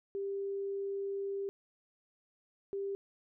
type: tone bursts at uneven times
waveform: sine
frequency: 395.6 Hz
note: G4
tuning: 16 cents sharp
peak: -34 dBFS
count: 2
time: 0.15-1.49 / 2.73-2.95 s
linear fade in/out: 0 ms
effects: none